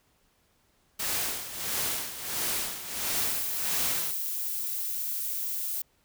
white noise with tremolo, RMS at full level -29 dBFS, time 0.99-4.12 s, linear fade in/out 10 ms, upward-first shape sine, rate 1.5 Hz, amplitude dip 70%
violet noise, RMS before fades -32 dBFS, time 3.16-5.82 s, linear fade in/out 5 ms
effects pink hiss -68 dBFS RMS until 6.04 s

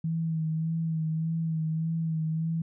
sine tone with vibrato, 161.1 Hz, E3, 39 cents flat, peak -26 dBFS, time 0.04-2.62 s, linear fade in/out 5 ms, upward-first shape sine, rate 1.7 Hz, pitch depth 32 cents each way, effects none

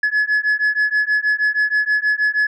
sine beating tone pair, 1700 / 1706.3 Hz, G#6 / G#6, +40 / +46 cents, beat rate 6.3 Hz, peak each -16 dBFS, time 0.03-2.47 s, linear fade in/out 5 ms, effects tanh soft clip ceiling -12 dBFS

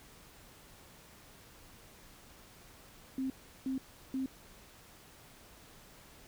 sine tone bursts, 263.9 Hz, C4, 15 cents sharp, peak -32 dBFS, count 3, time 3.18-4.26 s, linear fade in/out 2 ms, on 120 ms, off 360 ms, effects pink hiss -57 dBFS RMS until 6.27 s

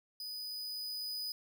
45% pulse tone with level ramp, 4978 Hz, D#8, in tune, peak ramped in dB -40 to -36 dBFS, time 0.2-1.32 s, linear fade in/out 2 ms, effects none

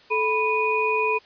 sine tone cluster, 436 / 987 / 2472 Hz, A4 / B5 / D#7, -16 / -1 / -12 cents, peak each -24 dBFS, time 0.1-1.19 s, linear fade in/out 20 ms, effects white hiss -52 dBFS RMS until 1.25 s + resampled to 11025 Hz

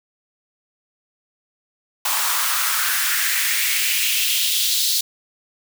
white noise with high-pass filter sweep, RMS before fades -20 dBFS, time 2.05-5.01 s, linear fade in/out 5 ms, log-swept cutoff 930 to 4200 Hz, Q 2.9, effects none

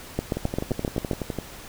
two click trains, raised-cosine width 2 ms, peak -10 / -14 dBFS, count 8 / 13, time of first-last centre 0.19-1.112 / 0.37-1.387 s, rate 7.59 / 11.8 Hz, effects pink hiss -42 dBFS RMS until 1.68 s

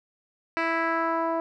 10% pulse tone with low-pass filter sweep, 329.6 Hz, E4, in tune, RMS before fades -26 dBFS, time 0.57-1.4 s, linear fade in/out 0 ms, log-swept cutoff 2700 to 800 Hz, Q 1.7, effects none

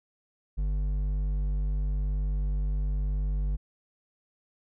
triangle tone with hard clipping, 49.51 Hz, G1, 18 cents sharp, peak -27 dBFS, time 0.57-3.57 s, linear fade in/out 20 ms, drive 10 dB, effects none

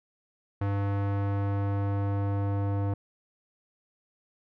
square tone with low-pass filter sweep, 100 Hz, G2, 35 cents sharp, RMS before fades -28 dBFS, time 0.61-2.94 s, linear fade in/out 5 ms, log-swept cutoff 1500 to 900 Hz, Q 0.92, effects none

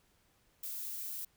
violet noise, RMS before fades -41 dBFS, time 0.63-1.25 s, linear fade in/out 5 ms, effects pink hiss -71 dBFS RMS until 1.36 s

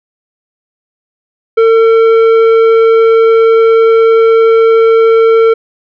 triangle tone with tanh clipping, 451.7 Hz, A4, 45 cents sharp, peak -5 dBFS, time 1.57-5.54 s, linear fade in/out 10 ms, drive 14 dB, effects none

